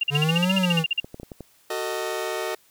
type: tone bursts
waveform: sine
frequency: 2794 Hz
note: F7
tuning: in tune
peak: -19 dBFS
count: 15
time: 0.01-1.001 s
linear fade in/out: 5 ms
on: 25 ms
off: 44 ms
type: exponential two-way sweep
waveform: square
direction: up then down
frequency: 140.5 to 193.9 to 157.5 Hz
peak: -21 dBFS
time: 0.1-0.85 s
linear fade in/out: 50 ms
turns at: 0.55 s
type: clicks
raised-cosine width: 2 ms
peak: -23 dBFS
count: 6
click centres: 1.045 / 1.144 / 1.199 / 1.232 / 1.318 / 1.407 s
type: chord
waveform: sawtooth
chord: D# diminished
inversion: first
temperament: just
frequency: 373.4 / 448 / 622.3 Hz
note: F#4 / A4 / D#5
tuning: +16 / +31 / 0 cents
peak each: -27 dBFS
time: 1.7-2.55 s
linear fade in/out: 5 ms
effects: white hiss -59 dBFS RMS until 2.7 s